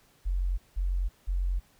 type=tone bursts; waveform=sine; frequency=45.19 Hz; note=F#1; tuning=40 cents flat; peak=-25 dBFS; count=3; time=0.25-1.6 s; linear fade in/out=20 ms; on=330 ms; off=180 ms; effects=pink hiss -63 dBFS RMS until 1.79 s